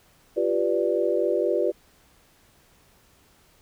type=chord; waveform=sine; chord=G dominant seventh; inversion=third; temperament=equal with one note detuned; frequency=347.8 / 392 / 493.9 / 587.3 Hz; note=F4 / G4 / B4 / D5; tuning=-7 / 0 / 0 / 0 cents; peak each=-26 dBFS; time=0.36-1.72 s; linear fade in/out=20 ms; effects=pink hiss -59 dBFS RMS until 3.61 s